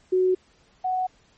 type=tone pair in turn; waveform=sine; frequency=370 / 741.8 Hz; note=F#4 / F#5; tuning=0 / +4 cents; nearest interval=octave; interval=1204 cents; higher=second; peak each=-17 / -22 dBFS; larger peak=first; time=0.12-0.35 / 0.84-1.07 s; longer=neither; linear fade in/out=10 ms; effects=pink hiss -60 dBFS RMS until 1.37 s + MP3 32 kbps